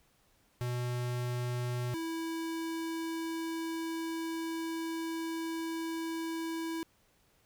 square tone pair in turn, 122.8 / 327.8 Hz, B2 / E4, -9 / -10 cents, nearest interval octave + perfect fourth, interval 1699 cents, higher second, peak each -33 / -35 dBFS, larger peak first, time 0.61-1.94 / 1.94-6.83 s, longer second, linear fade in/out 0 ms, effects pink hiss -69 dBFS RMS until 7.45 s

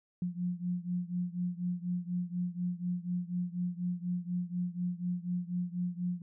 sine beating tone pair, 176.2 / 180.3 Hz, F3 / F#3, +16 / -45 cents, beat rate 4.1 Hz, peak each -34 / -36 dBFS, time 0.22-6.22 s, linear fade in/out 2 ms, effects none

